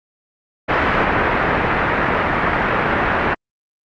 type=low-pass noise; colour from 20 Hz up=white; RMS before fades=-17 dBFS; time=0.68-3.35 s; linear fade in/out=20 ms; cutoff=1900 Hz; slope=24 dB/octave; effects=Opus 48 kbps